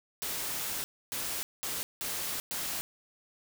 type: noise bursts at uneven times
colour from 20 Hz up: white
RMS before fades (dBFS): -35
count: 5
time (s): 0.22-0.84 / 1.12-1.43 / 1.63-1.83 / 2.01-2.4 / 2.51-2.81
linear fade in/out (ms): 0
effects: none